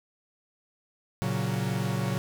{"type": "chord", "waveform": "45% pulse", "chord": "F# major", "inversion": "first", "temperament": "equal", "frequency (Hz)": [116.54, 138.59, 185], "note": ["A#2", "C#3", "F#3"], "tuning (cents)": [0, 0, 0], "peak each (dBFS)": -31, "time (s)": [1.22, 2.18], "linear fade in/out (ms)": 0, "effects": []}